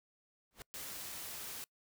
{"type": "noise with exponential growth", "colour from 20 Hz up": "pink", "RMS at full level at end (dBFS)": -44, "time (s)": [0.51, 0.62], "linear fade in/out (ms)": 0, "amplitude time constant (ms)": 22}
{"type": "noise", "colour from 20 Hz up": "white", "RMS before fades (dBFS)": -45, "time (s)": [0.74, 1.64], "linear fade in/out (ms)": 0}
{"effects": ["noise-tail reverb RT60 0.1 s tail -25 dB re dry"]}